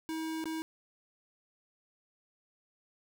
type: tone with dropouts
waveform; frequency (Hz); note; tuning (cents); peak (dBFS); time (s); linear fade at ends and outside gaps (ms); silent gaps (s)
square; 320; D#4; +49; -35; 0.09-0.62; 0; 0.441-0.456
effects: none